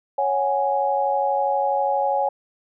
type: chord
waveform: sine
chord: C# suspended fourth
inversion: none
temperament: just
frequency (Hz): 554.4 / 739.2 / 831.5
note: C#5 / F#5 / G#5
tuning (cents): 0 / -2 / +2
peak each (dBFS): -23 / -26 / -21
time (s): 0.18-2.29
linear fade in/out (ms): 5
effects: none